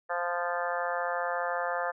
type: harmonic tone with a mistuned harmonic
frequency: 174.61 Hz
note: F3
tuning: in tune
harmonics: 3 / 4 / 5 / 6 / 7 / 8 / 9 / 10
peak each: -34 / -34 / -37 / -39 / -37 / -40 / -39 / -38 dBFS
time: 0.09-1.92 s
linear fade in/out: 20 ms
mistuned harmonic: 6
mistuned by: -19 cents
effects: none